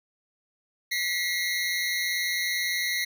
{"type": "tone pair together", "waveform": "25% pulse", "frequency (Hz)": [1945, 2123], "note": ["B6", "C7"], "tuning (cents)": [-27, 25], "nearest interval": "major second", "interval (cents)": 152, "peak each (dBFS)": [-25, -25], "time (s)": [0.91, 3.05], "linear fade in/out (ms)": 10, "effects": []}